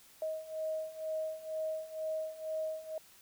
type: beating tone pair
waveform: sine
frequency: 629 / 631.1 Hz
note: D#5 / D#5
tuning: +19 / +24 cents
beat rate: 2.1 Hz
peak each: -40 / -37 dBFS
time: 0.22-2.98 s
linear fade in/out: 2 ms
effects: white hiss -60 dBFS RMS until 3.21 s